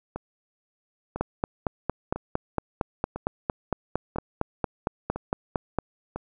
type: two click trains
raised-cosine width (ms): 1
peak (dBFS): -18 / -10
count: 7 / 21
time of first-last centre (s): 0.16-6.16 / 1.21-5.787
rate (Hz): 1 / 4.37
effects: none